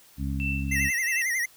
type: harmonic tone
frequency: 68.4 Hz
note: C#2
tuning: 23 cents flat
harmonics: 1 / 2 / 3 / 4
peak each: -29 / -32 / -34 / -35 dBFS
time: 0.17-0.91 s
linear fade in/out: 50 ms
type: tone with tremolo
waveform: sine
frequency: 2670 Hz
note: E7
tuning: 22 cents sharp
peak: -27 dBFS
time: 0.4-1.22 s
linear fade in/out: 0 ms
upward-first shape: triangle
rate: 2.9 Hz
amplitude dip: 95%
type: tone with vibrato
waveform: square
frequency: 1975.5 Hz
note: B6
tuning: in tune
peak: -25 dBFS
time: 0.71-1.46 s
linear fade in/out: 10 ms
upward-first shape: sine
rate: 11 Hz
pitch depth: 110 cents each way
effects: white hiss -55 dBFS RMS until 1.56 s